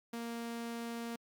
sawtooth tone, 233.1 Hz, A#3, in tune, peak -35 dBFS, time 0.13-1.16 s, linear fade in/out 5 ms, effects Opus 48 kbps

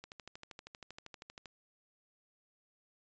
click train, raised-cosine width 0.2 ms, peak -30 dBFS, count 19, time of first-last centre 0.04-1.457 s, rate 12.7 Hz, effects resampled to 16000 Hz

